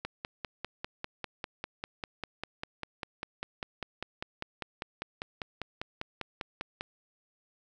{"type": "click train", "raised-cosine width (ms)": 0.3, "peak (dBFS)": -19, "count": 35, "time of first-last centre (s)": [0.05, 6.809], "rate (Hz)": 5.03, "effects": []}